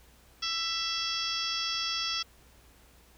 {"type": "harmonic tone with a mistuned harmonic", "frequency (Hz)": 666, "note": "E5", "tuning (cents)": 18, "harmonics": [2, 3, 4, 5, 6, 7, 8, 9], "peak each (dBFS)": [-38, -43, -40, -34, -45, -37, -35, -44], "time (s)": [0.42, 2.23], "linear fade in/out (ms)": 10, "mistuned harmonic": 3, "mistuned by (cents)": -17, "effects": ["added 60 Hz sine -60 dBFS peak until 3.17 s", "pink hiss -60 dBFS RMS until 3.17 s"]}